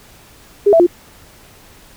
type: tone with pitch steps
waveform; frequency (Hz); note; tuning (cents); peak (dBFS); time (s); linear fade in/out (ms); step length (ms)
sine; 406.6 / 661 / 350.3; G#4 / E5 / F4; -37 / +5 / +5; -6; 0.66-0.867; 10; 69
effects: pink hiss -44 dBFS RMS until 1.96 s